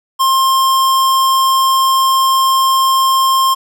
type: tone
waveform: square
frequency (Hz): 1061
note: C6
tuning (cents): +24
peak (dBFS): -10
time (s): 0.19-3.55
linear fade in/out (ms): 20
effects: 8-bit